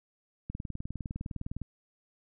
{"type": "click train", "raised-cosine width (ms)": 5, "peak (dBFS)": -24, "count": 23, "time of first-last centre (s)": [0.5, 1.617], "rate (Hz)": 19.7, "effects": []}